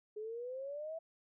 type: exponential sweep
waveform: sine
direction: up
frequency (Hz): 418.4 to 662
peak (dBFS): -40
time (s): 0.16-0.99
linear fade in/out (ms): 10
effects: none